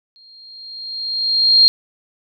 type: tone with exponential growth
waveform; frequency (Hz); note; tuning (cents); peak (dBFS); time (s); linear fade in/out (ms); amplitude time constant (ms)
sine; 4219; C8; +14; -5; 0.16-1.68; 0; 330
effects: none